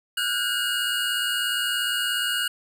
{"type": "tone cluster", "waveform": "square", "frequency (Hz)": [1399, 1479, 1596, 2870], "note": ["F6", "F#6", "G6", "F7"], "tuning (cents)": [3, -1, 31, 47], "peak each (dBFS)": [-34, -30, -33, -26], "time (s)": [0.17, 2.48], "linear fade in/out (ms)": 5, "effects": []}